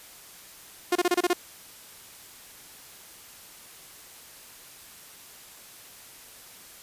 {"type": "tone bursts", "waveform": "sawtooth", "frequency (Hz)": 355.1, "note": "F4", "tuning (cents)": 29, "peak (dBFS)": -16, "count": 7, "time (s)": [0.92, 1.333], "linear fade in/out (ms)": 5, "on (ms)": 35, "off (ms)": 28, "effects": ["white hiss -48 dBFS RMS until 6.82 s", "resampled to 32000 Hz"]}